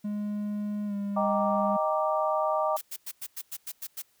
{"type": "tone with pitch glide", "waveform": "triangle", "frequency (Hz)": [207.7, 201.6], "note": ["G#3", "G3"], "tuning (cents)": [0, 49], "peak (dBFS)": -27, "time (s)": [0.04, 1.77], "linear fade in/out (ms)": 10, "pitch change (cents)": -51, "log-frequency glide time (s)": [0.86, 0.94]}
{"type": "chord", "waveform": "sine", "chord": "Eb major seventh", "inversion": "none", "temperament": "equal", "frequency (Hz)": [622.3, 784, 932.3, 1174.7], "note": ["Eb5", "G5", "Bb5", "D6"], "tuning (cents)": [0, 0, 0, 0], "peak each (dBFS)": [-27, -31, -32, -30], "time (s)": [1.16, 2.77], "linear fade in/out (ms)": 10}
{"type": "noise bursts", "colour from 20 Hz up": "blue", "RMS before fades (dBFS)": -36, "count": 9, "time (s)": [2.76, 4.022], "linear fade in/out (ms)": 10, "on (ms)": 54, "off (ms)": 97}
{"effects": ["white hiss -67 dBFS RMS until 4.2 s"]}